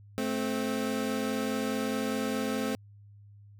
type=tone pair together; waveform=25% pulse; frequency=216.8 / 261.6 Hz; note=A3 / C4; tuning=-25 / 0 cents; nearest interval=minor third; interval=325 cents; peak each=-28 dBFS; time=0.18-2.75 s; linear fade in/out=0 ms; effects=added 102 Hz sine -50 dBFS peak until 3.59 s